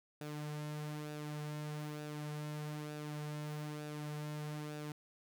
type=tone with flanger; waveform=sawtooth; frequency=150.1 Hz; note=D3; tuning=38 cents sharp; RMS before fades=-43 dBFS; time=0.21-4.92 s; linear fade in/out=2 ms; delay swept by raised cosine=0.94 to 4.14 ms; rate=1.1 Hz; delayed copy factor=-0.5; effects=none